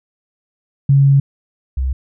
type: tone pair in turn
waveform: sine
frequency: 138.59 / 65.41 Hz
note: C#3 / C2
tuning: 0 / 0 cents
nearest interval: octave + minor second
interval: 1300 cents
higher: first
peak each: -7 / -15 dBFS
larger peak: first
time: 0.89-1.2 / 1.77-1.93 s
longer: first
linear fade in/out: 5 ms
effects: none